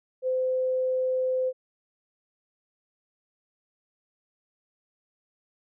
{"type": "tone", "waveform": "sine", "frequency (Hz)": 514, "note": "C5", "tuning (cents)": -31, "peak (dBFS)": -23, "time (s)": [0.22, 1.53], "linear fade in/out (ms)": 50, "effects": []}